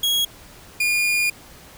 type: tone pair in turn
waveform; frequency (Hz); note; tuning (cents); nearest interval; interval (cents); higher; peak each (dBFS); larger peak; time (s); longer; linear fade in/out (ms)
40% pulse; 3310 / 2426; G#7 / D#7; -6 / -44; perfect fourth; 538; first; -17; neither; 0.03-0.25 / 0.8-1.3; second; 5
effects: pink hiss -45 dBFS RMS until 1.77 s